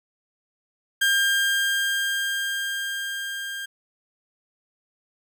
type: tone with level ramp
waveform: 30% pulse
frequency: 1600 Hz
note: G6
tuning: 35 cents sharp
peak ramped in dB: -15 to -28 dBFS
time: 1.01-3.66 s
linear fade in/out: 10 ms
effects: none